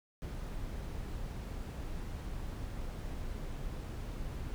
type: noise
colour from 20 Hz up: brown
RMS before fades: -40 dBFS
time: 0.22-4.54 s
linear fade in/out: 0 ms
effects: none